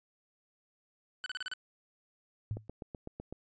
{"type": "tone bursts", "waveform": "25% pulse", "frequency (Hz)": 1502, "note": "F#6", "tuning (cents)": 26, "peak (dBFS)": -32, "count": 6, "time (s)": [1.24, 1.536], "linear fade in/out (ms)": 0, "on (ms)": 21, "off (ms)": 34}
{"type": "tone with exponential decay", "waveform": "sine", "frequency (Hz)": 107.5, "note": "A2", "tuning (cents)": -40, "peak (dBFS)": -29, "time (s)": [2.51, 2.68], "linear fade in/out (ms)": 0, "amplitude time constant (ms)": 35}
{"type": "click train", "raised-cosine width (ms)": 2, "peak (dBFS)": -28, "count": 7, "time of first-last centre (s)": [2.57, 3.326], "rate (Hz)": 7.94}
{"effects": ["resampled to 16000 Hz"]}